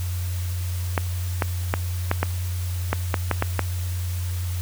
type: clicks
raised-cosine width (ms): 0.5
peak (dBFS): -5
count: 10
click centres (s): 0.978 / 1.422 / 1.739 / 2.114 / 2.23 / 2.93 / 3.142 / 3.313 / 3.424 / 3.593
effects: added 89 Hz sine -24 dBFS peak until 4.61 s + white hiss -39 dBFS RMS until 4.61 s